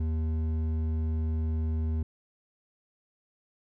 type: tone with hard clipping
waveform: sine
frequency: 79.5 Hz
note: D#2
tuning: 38 cents sharp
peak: -28 dBFS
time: 0-2.03 s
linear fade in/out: 5 ms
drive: 8 dB
effects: none